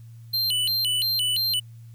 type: tone with vibrato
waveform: square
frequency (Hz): 3520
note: A7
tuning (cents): 0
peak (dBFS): -22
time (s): 0.33-1.6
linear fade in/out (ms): 10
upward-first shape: square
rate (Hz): 2.9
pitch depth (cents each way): 290
effects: added 115 Hz sine -41 dBFS peak until 1.94 s + white hiss -64 dBFS RMS until 1.94 s